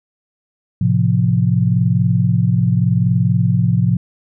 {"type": "chord", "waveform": "sine", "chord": "F major", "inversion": "first", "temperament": "equal", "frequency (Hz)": [110, 130.81, 174.61], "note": ["A2", "C3", "F3"], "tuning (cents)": [0, 0, 0], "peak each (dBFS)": -16, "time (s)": [0.81, 3.97], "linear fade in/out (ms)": 5, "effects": []}